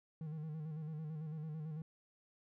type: tone with vibrato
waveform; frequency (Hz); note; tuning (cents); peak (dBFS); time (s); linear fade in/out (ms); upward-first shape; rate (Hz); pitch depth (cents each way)
triangle; 155.56; D#3; 0; -39; 0.21-1.82; 2; square; 9; 48
effects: none